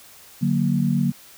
sine chord, D augmented, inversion none, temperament equal, 146.83 / 185 / 233.1 Hz, D3 / F#3 / A#3, 0 / 0 / 0 cents, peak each -22 dBFS, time 0.41-1.12 s, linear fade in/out 20 ms, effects white hiss -47 dBFS RMS until 1.37 s

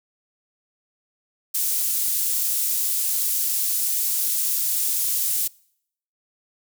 pink high-pass noise, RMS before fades -23 dBFS, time 1.54-5.48 s, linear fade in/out 10 ms, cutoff 10000 Hz, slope 12 dB/octave, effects noise-tail reverb RT60 0.7 s tail -25 dB re dry

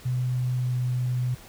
sine tone with pitch glide, 125.9 to 125.03 Hz, B2 to B2, +34 to +22 cents, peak -23 dBFS, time 0.05-1.35 s, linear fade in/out 10 ms, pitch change -12 cents, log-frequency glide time 0.6-0.68 s, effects pink hiss -48 dBFS RMS until 1.48 s

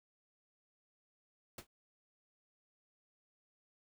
pink noise with exponential decay, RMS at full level -42 dBFS, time 1.58-1.67 s, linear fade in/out 5 ms, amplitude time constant 19 ms, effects none

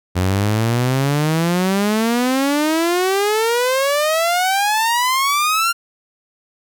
sawtooth exponential sweep, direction up, 88.9 to 1400 Hz, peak -11 dBFS, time 0.15-5.73 s, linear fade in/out 20 ms, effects none

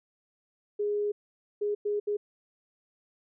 sine tone bursts at uneven times, 413.9 Hz, G#4, 6 cents flat, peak -26 dBFS, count 4, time 0.79-1.12 / 1.61-1.75 / 1.85-2 / 2.07-2.17 s, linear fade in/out 10 ms, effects none

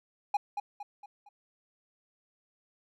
triangle tone with echo, 819 Hz, G#5, 24 cents flat, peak -22 dBFS, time 0.34-0.37 s, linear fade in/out 5 ms, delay 230 ms, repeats 4, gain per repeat -7 dB, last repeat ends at 1.29 s, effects none

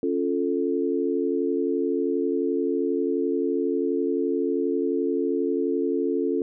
sine chord, Db augmented, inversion none, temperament equal, 277.2 / 349.2 / 440 Hz, Db4 / F4 / A4, 0 / 0 / 0 cents, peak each -26 dBFS, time 0.03-6.42 s, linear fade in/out 2 ms, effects none

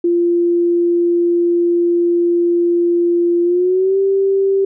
sine tone with pitch glide, 345.5 to 390.1 Hz, F4 to G4, -19 to -8 cents, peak -11 dBFS, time 0.04-4.65 s, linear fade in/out 5 ms, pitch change +211 cents, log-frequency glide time 3.43-3.98 s, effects none

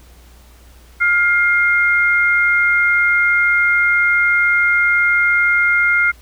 sine tone pair together, 1409.4 / 2119 Hz, F6 / C7, +15 / +21 cents, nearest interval perfect fifth, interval 706 cents, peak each -14 dBFS, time 1-6.12 s, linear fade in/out 20 ms, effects added 60 Hz sine -42 dBFS peak until 6.21 s + pink hiss -49 dBFS RMS until 6.21 s

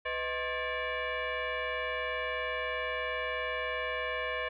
sine tone with frequency modulation, 629 Hz, D#5, 19 cents sharp, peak -31 dBFS, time 0.05-4.49 s, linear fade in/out 10 ms, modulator 565 Hz, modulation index 3.6, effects none

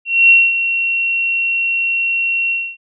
sine tone with ADSR envelope, 2731 Hz, F7, 39 cents flat, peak -4 dBFS, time 0.05-2.77 s, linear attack 250 ms, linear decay 220 ms, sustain -10 dB, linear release 260 ms, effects none

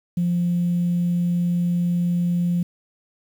sine tone, 174.61 Hz, F3, in tune, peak -17 dBFS, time 0.17-2.63 s, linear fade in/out 5 ms, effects tanh soft clip ceiling -14 dBFS + 8-bit

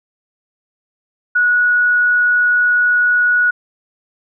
sine tone, 1462 Hz, F#6, 21 cents flat, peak -10 dBFS, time 1.35-3.51 s, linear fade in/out 10 ms, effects none

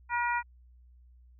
harmonic tone, 479.2 Hz, A#4, 48 cents sharp, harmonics 2 / 3 / 4 / 5, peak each -29 / -33 / -35 / -37 dBFS, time 0.09-0.43 s, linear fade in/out 50 ms, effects added 61 Hz sine -54 dBFS peak until 1.39 s

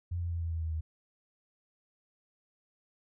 sine tone with pitch steps, 87.31 / 85.91 / 84.53 / 83.17 / 81.84 / 80.53 / 79.24 Hz, F2 / F2 / E2 / E2 / E2 / E2 / D#2, 0 / -28 / +44 / +16 / -12 / -40 / +32 cents, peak -31 dBFS, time 0.11-0.81 s, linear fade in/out 10 ms, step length 100 ms, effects none

